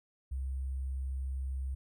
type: tone with sample-and-hold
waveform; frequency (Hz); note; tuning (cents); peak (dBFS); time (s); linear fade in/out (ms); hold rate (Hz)
sine; 66.2; C2; +21; -33; 0.31-1.75; 10; 8820
effects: none